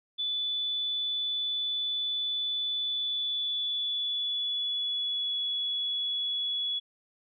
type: tone with pitch glide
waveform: sine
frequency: 3480 to 3385 Hz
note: A7 to G#7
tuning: -20 to +32 cents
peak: -28 dBFS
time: 0.18-6.8 s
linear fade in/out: 20 ms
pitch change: -48 cents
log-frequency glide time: 2.79-5.38 s
effects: none